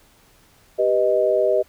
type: chord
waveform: sine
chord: G augmented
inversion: none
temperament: equal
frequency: 392 / 493.9 / 622.3 Hz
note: G4 / B4 / D#5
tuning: 0 / 0 / 0 cents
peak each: -21 / -21 / -18 dBFS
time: 0.78-1.63 s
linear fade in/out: 20 ms
effects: pink hiss -55 dBFS RMS until 1.68 s